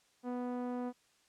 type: tone with low-pass filter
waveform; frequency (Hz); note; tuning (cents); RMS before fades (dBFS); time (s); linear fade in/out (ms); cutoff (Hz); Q
sawtooth; 246.9; B3; 0; -38; 0.23-0.93; 50; 910; 0.91
effects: white hiss -70 dBFS RMS until 1.28 s + low-pass 8000 Hz 12 dB/octave